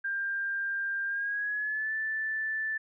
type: tone with pitch glide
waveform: sine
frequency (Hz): 1594 to 1758.5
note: G6 to A6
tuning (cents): +28 to -1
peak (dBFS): -29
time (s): 0.04-2.78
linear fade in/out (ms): 10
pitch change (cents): +171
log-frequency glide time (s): 1.06-1.93
effects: none